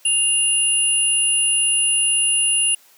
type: tone pair together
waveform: sine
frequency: 2802 / 10060 Hz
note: F7 / D#9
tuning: +5 / +18 cents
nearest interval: octave + minor seventh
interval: 2213 cents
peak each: -19 / -17 dBFS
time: 0.05-2.75 s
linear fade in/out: 5 ms
effects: white hiss -52 dBFS RMS until 2.97 s + high-pass 300 Hz 12 dB/octave